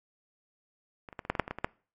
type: clicks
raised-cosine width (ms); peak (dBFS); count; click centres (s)
0.5; -28 / -30 / -21 / -27 / -11 / -18 / -8 / -22 / -18 / -22 / -11; 11; 1.088 / 1.128 / 1.192 / 1.251 / 1.3 / 1.352 / 1.397 / 1.479 / 1.51 / 1.586 / 1.645
effects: noise-tail reverb RT60 0.4 s tail -24 dB re dry + MP3 48 kbps